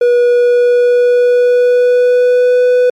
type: tone with pitch glide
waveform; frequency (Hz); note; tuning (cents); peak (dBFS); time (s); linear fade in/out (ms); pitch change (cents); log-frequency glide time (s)
triangle; 484.6 to 496.5; B4 to B4; -33 to +9; -4; 0.01-2.9; 5; +42; 0.24-2.64
effects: MP3 64 kbps